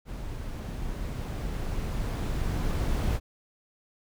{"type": "noise with level ramp", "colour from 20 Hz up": "brown", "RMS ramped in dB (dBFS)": [-37, -26], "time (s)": [0.05, 3.2], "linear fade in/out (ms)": 50, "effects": []}